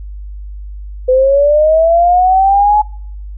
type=linear sweep; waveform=sine; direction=up; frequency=504 to 851 Hz; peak=-6 dBFS; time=1.08-2.82 s; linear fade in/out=10 ms; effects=noise-tail reverb RT60 0.7 s tail -26 dB re dry + added 50 Hz sine -24 dBFS peak until 3.37 s